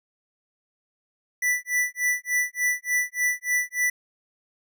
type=tone with tremolo; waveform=square; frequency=1975.5 Hz; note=B6; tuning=in tune; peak=-20 dBFS; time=1.42-3.9 s; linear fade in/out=5 ms; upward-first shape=sine; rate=3.4 Hz; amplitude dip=100%; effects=none